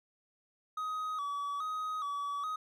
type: tone with vibrato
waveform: triangle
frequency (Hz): 1198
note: D6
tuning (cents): +34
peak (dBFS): -32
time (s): 0.77-2.56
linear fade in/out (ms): 5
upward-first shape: square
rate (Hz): 1.2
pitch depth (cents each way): 83
effects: none